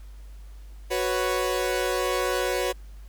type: chord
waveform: sawtooth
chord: F# suspended fourth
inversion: none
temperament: equal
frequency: 370 / 493.9 / 554.4 Hz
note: F#4 / B4 / C#5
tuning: 0 / 0 / 0 cents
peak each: -24 / -24 / -25 dBFS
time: 0.9-2.73 s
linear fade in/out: 20 ms
effects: added 50 Hz sine -40 dBFS peak until 3.08 s + pink hiss -59 dBFS RMS until 3.08 s